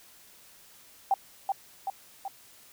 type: tone with echo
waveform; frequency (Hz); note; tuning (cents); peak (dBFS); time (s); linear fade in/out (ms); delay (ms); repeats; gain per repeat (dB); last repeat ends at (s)
sine; 784; G5; 0; -20; 1.11-1.14; 2; 380; 3; -4; 2.28
effects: white hiss -55 dBFS RMS until 2.72 s